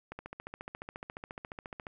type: click train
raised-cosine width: 0.5 ms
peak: -26 dBFS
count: 26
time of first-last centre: 0.12-1.868 s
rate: 14.3 Hz
effects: none